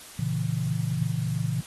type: chord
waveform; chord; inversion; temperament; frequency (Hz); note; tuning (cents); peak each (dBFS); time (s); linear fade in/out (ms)
sine; A# diminished; none; equal with one note detuned; 115.6 / 138.59 / 164.81; A#2 / C#3 / E3; -14 / 0 / 0; -29; 0.19-1.61; 5
effects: white hiss -45 dBFS RMS until 1.66 s + AAC 32 kbps